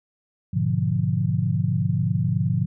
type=chord; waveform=sine; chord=G# diminished seventh; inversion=none; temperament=equal; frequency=103.83 / 123.47 / 146.83 / 174.61 Hz; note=G#2 / B2 / D3 / F3; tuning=0 / 0 / 0 / 0 cents; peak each=-25 dBFS; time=0.53-2.66 s; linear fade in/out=10 ms; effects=none